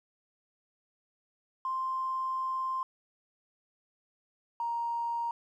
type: tone pair in turn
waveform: triangle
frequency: 1047 / 936.6 Hz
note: C6 / A#5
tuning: +1 / +8 cents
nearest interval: major second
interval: 193 cents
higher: first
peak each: -26 dBFS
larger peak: neither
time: 1.65-2.83 / 4.6-5.31 s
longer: first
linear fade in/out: 2 ms
effects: tanh soft clip ceiling -28 dBFS